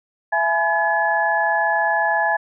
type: tone cluster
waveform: sine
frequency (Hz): 668 / 840 / 997 / 1706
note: E5 / G#5 / B5 / G#6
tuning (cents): +23 / +19 / +16 / +46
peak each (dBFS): -23 / -20 / -29 / -20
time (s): 0.32-2.37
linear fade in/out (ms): 10
effects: none